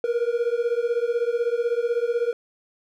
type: beating tone pair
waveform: triangle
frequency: 466.2 / 482.2 Hz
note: A#4 / B4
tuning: 0 / -41 cents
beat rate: 16 Hz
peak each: -22 dBFS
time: 0.04-2.33 s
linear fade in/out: 2 ms
effects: none